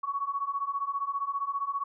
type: beating tone pair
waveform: sine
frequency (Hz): 1108.7 / 1123.7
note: C#6 / C#6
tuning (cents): 0 / +23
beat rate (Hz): 15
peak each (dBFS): -33 / -31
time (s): 0.03-1.84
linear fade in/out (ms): 10
effects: none